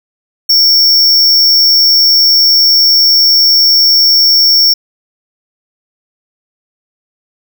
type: tone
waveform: square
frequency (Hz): 5470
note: F8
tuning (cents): -37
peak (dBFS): -5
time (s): 0.49-4.74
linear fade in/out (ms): 10
effects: 7-bit